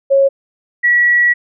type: tone pair in turn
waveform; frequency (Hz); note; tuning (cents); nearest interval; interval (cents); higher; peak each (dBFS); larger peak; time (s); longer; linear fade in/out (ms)
sine; 548 / 1931.5; C#5 / B6; -20 / -39; octave + minor seventh; 2181; second; -7 / -8; first; 0.1-0.29 / 0.83-1.34; second; 20
effects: none